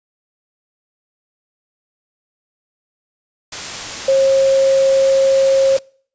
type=tone in noise; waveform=sine; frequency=539 Hz; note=C#5; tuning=49 cents flat; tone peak=-9 dBFS; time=4.08-5.77 s; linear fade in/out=5 ms; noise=white; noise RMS=-26 dBFS; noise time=3.52-5.79 s; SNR=+14 dB; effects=noise-tail reverb RT60 0.5 s tail -26 dB re dry + resampled to 16000 Hz

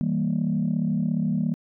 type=chord; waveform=sine; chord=E diminished; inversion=none; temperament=equal with one note detuned; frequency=161.61 / 196 / 233.1 Hz; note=E3 / G3 / Bb3; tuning=-34 / 0 / 0 cents; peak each=-25 dBFS; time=0.01-1.54 s; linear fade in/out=0 ms; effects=tanh soft clip ceiling -15 dBFS

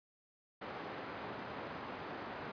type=band-pass noise; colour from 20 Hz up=white; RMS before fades=-45 dBFS; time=0.61-2.52 s; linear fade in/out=10 ms; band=110 to 1200 Hz; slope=12 dB/octave; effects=resampled to 11025 Hz

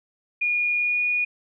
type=tone with pitch glide; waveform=sine; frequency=2437 to 2453 Hz; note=D#7 to D#7; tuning=-37 to -25 cents; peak=-20 dBFS; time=0.41-1.25 s; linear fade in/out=10 ms; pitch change=+12 cents; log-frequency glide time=0.78-1.01 s; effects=none

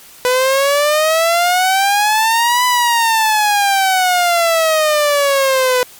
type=exponential two-way sweep; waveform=sawtooth; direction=up then down; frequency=495.8 to 1000 to 495.8 Hz; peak=-7 dBFS; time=0.25-5.83 s; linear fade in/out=0 ms; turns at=2.65 s; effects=white hiss -40 dBFS RMS until 5.99 s + MP3 96 kbps

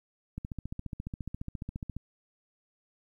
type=click train; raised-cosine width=5 ms; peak=-24 dBFS; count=24; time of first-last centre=0.38-1.966 s; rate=14.5 Hz; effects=11-bit

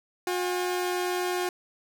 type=tone pair together; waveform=sawtooth; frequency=359.8 / 807.7 Hz; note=F#4 / G#5; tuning=-48 / -48 cents; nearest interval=octave + major second; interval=1400 cents; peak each=-23 / -31 dBFS; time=0.27-1.49 s; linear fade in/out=2 ms; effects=none

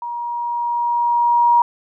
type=tone with level ramp; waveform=sine; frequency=951 Hz; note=A#5; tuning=34 cents sharp; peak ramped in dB=-24 to -9 dBFS; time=0.02-1.62 s; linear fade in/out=2 ms; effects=none

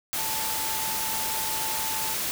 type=tone in noise; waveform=sine; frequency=880 Hz; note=A5; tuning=in tune; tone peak=-34 dBFS; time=0.18-2.14 s; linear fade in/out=0 ms; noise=white; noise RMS=-29 dBFS; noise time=0.13-2.31 s; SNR=-8 dB; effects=none

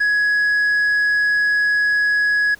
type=tone with tanh clipping; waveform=sine; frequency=1675 Hz; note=G#6; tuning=14 cents sharp; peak=-15 dBFS; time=0-2.55 s; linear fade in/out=10 ms; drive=3 dB; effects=pink hiss -48 dBFS RMS until 2.59 s

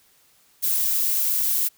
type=noise; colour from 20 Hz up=violet; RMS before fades=-22 dBFS; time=0.62-1.69 s; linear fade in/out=20 ms; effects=white hiss -59 dBFS RMS until 1.77 s

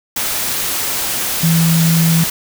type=tone in noise; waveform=sine; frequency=164.8 Hz; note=E3; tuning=in tune; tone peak=-10 dBFS; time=1.43-2.24 s; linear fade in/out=5 ms; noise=white; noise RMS=-19 dBFS; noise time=0.16-2.3 s; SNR=+6 dB; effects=none

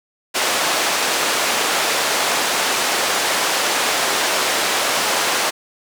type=band-pass noise; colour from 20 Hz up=pink; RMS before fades=-19 dBFS; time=0.34-5.51 s; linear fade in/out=20 ms; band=530 to 9100 Hz; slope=12 dB/octave; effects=none

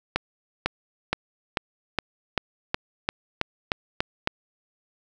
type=accelerating click train; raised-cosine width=0.3 ms; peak=-6 dBFS; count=12; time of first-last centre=0.16-4.274 s; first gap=500 ms; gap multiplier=0.94; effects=none

